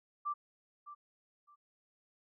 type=tone with echo; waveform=sine; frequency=1174.7 Hz; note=D6; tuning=in tune; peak=-33 dBFS; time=0.25-0.34 s; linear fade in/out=20 ms; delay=610 ms; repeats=2; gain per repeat=-13 dB; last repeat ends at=1.56 s; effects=none